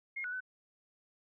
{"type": "tone with pitch steps", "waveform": "sine", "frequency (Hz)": [2142, 1472, 1509], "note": ["C7", "F#6", "F#6"], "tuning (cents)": [40, -9, 34], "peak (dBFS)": -36, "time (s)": [0.16, 0.406], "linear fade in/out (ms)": 10, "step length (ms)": 82, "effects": []}